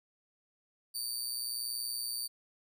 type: tone with amplitude modulation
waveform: 20% pulse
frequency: 4600 Hz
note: D8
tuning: 37 cents flat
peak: -26 dBFS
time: 0.94-2.28 s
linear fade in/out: 20 ms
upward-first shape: sine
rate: 121 Hz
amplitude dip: 65%
effects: none